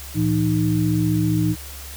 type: tone cluster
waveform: sine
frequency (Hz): 112.5 / 167.6 / 308.8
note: A2 / E3 / D#4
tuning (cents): +39 / +29 / -13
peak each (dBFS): -21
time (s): 0.14-1.56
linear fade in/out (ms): 50
effects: added 69 Hz sine -36 dBFS peak until 1.96 s + white hiss -38 dBFS RMS until 1.96 s